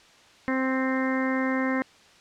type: harmonic tone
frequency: 262.1 Hz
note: C4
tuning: 3 cents sharp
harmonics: 1 / 2 / 3 / 4 / 5 / 6 / 7 / 8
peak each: -25 / -31 / -38 / -34 / -39 / -37 / -33 / -36 dBFS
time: 0.48-1.82 s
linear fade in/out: 0 ms
effects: white hiss -54 dBFS RMS until 2.2 s + low-pass 5000 Hz 12 dB/octave